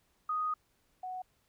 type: tone pair in turn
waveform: sine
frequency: 1244.5 / 740 Hz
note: D#6 / F#5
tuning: 0 / 0 cents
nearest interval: major sixth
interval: 900 cents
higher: first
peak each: -30 / -37 dBFS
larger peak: first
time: 0.29-0.54 / 1.03-1.22 s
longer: first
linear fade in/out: 5 ms
effects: pink hiss -73 dBFS RMS until 1.48 s